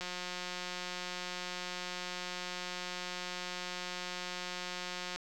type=click train; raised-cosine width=0.2 ms; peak=-22 dBFS; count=928; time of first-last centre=0.01-5.16 s; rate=180 Hz; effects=none